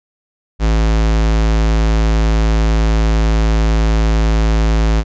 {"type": "tone", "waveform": "square", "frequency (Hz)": 54.5, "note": "A1", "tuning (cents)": -16, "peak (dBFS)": -11, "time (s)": [0.59, 5.04], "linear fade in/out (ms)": 50, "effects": ["resampled to 16000 Hz"]}